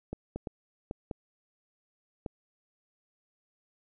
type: clicks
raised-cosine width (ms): 2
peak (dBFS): -22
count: 6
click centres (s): 0.13 / 0.36 / 0.472 / 0.911 / 1.112 / 2.262
effects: none